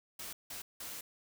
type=noise bursts at uneven times; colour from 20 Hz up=white; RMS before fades=-44 dBFS; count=3; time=0.19-0.33 / 0.5-0.62 / 0.8-1.01 s; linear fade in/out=5 ms; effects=none